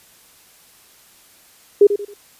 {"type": "tone with echo", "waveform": "sine", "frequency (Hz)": 407.8, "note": "G#4", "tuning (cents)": -32, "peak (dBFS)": -5, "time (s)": [1.81, 1.87], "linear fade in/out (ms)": 5, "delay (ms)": 90, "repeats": 3, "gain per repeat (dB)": -10, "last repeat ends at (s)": 2.14, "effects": ["white hiss -50 dBFS RMS until 2.39 s", "resampled to 32000 Hz"]}